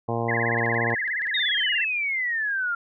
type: harmonic tone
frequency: 116.4 Hz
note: A#2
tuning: 2 cents flat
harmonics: 1 / 2 / 3 / 4 / 5 / 6 / 7 / 8 / 9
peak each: -29 / -32 / -33 / -30 / -34 / -32 / -33 / -38 / -36 dBFS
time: 0.08-0.95 s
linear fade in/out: 10 ms
type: tone with vibrato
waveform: sine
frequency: 1851 Hz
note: A#6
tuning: 13 cents flat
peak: -24 dBFS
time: 0.28-1.85 s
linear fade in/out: 10 ms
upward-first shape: sine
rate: 17 Hz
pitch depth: 200 cents each way
type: clicks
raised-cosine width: 0.3 ms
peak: -31 dBFS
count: 11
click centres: 0.586 / 0.661 / 0.744 / 0.904 / 1.078 / 1.219 / 1.27 / 1.394 / 1.489 / 1.58 / 1.613 s
type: exponential sweep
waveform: sine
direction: down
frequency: 3774 to 1377 Hz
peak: -23 dBFS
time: 1.34-2.75 s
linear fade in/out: 5 ms
effects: none